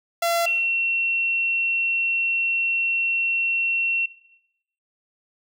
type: tone pair in turn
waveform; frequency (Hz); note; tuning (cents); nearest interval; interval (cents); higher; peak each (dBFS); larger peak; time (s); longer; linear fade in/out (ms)
sawtooth / sine; 680 / 2720; F5 / F7; -46 / -46; 2 octaves; 2400; second; -16 / -19; first; 0.22-0.46 / 0.46-4.06; second; 5
effects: noise-tail reverb RT60 0.8 s tail -18 dB re dry